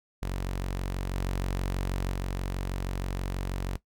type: tone with level steps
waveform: sawtooth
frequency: 46.25 Hz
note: F#1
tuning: in tune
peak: -26 / -24 / -26 dBFS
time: 0.22-3.77 s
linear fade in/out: 10 ms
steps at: 1.14 / 2.12 s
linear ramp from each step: 20 ms
effects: noise-tail reverb RT60 0.1 s tail -17 dB re dry